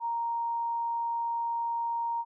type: tone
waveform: sine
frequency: 932.3 Hz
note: A#5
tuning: in tune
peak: -28 dBFS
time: 0-2.25 s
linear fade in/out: 50 ms
effects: none